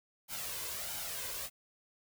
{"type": "noise with flanger", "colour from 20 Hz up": "white", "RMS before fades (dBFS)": -40, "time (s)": [0.28, 1.5], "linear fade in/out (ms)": 50, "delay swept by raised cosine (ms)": [1.3, 1.99], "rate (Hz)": 1.5, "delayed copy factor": 0.55, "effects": []}